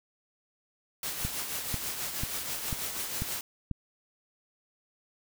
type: noise with tremolo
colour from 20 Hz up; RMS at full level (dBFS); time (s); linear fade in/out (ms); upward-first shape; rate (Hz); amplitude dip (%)
white; -33; 1.03-3.41; 2; triangle; 6.2; 50
type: click train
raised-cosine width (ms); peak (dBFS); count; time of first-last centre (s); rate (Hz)
5; -20; 6; 1.25-3.713; 2.03
effects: none